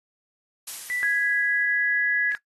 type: noise with exponential decay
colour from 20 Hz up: blue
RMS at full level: -31 dBFS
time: 0.67-2.01 s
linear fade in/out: 5 ms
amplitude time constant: 290 ms
type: tone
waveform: sine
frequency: 1975.5 Hz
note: B6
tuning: in tune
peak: -26 dBFS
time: 0.9-2.32 s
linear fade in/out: 0 ms
type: tone with pitch glide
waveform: sine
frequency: 1661.2 to 1671.8 Hz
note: G#6 to G#6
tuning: 0 to +11 cents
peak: -21 dBFS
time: 1.03-2.35 s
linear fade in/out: 0 ms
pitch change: +11 cents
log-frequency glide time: 1.44-2.14 s
effects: noise-tail reverb RT60 0.1 s tail -17 dB re dry + AAC 32 kbps